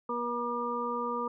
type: harmonic tone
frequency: 239.7 Hz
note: A#3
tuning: 48 cents sharp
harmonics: 1 / 2 / 4 / 5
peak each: -38 / -35 / -36 / -34 dBFS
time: 0.09-1.28 s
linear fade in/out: 5 ms
effects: none